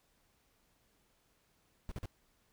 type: noise bursts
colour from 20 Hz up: brown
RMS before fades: -40 dBFS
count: 3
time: 1.89-2.056 s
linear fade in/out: 0 ms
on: 26 ms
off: 44 ms
effects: pink hiss -73 dBFS RMS until 2.52 s